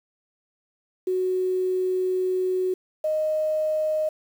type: tone pair in turn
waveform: sine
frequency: 370 / 619.9 Hz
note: F#4 / D#5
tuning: 0 / -7 cents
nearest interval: major sixth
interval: 893 cents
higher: second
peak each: -21 dBFS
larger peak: neither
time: 1.07-2.74 / 3.04-4.09 s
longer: first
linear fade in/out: 5 ms
effects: 8-bit